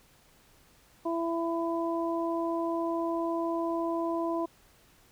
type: harmonic tone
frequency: 334 Hz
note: E4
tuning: 23 cents sharp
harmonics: 1 / 2 / 3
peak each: -30 / -33 / -35 dBFS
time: 1.05-4.46 s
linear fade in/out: 10 ms
effects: pink hiss -61 dBFS RMS until 5.11 s